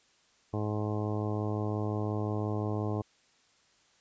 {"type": "harmonic tone", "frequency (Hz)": 105.7, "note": "G#2", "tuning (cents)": 31, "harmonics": [1, 2, 3, 4, 5, 6, 7, 8, 9, 10], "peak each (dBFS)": [-32, -38, -37, -38, -43, -43, -44, -46, -51, -46], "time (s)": [0.53, 3.02], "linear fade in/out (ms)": 10, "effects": ["white hiss -66 dBFS RMS until 4 s", "resampled to 16000 Hz"]}